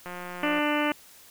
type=click train; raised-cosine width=0.5 ms; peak=-23 dBFS; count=95; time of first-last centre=0.06-0.588 s; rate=178 Hz
type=harmonic tone; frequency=296.6 Hz; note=D4; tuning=17 cents sharp; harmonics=1 / 2 / 3 / 4 / 5 / 6 / 7 / 8 / 9 / 10; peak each=-27 / -30 / -32 / -33 / -34 / -35 / -35 / -36 / -37 / -37 dBFS; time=0.43-0.92 s; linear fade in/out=2 ms
effects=white hiss -52 dBFS RMS until 1.3 s